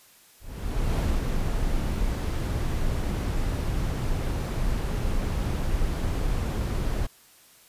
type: noise with ADSR envelope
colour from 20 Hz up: brown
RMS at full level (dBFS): -23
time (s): 0.4-7.07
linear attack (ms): 590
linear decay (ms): 230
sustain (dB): -3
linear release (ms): 11
effects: white hiss -55 dBFS RMS until 7.68 s + resampled to 32000 Hz